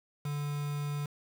triangle tone with quantisation, 145.7 Hz, D3, 13 cents flat, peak -30 dBFS, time 0.25-1.06 s, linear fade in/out 5 ms, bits 7, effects none

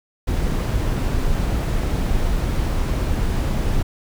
brown noise, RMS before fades -20 dBFS, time 0.27-3.83 s, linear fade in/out 10 ms, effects none

